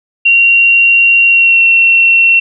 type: tone with pitch glide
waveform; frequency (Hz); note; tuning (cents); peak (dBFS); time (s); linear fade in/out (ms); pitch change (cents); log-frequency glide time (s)
sine; 2754 to 2719; F7 to F7; -25 to -47; -4; 0.25-2.4; 10; -22; 1.26-1.62
effects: none